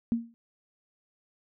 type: tone with exponential decay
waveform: sine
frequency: 232.1 Hz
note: A#3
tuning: 7 cents flat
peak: -20 dBFS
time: 0.12-0.34 s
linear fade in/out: 0 ms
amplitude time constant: 47 ms
effects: none